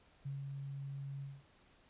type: tone with ADSR envelope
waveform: sine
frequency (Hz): 138.5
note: C#3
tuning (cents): -1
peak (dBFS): -38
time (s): 0.25-1.43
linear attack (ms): 11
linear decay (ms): 160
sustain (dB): -3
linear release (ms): 210
effects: pink hiss -67 dBFS RMS until 1.89 s + resampled to 8000 Hz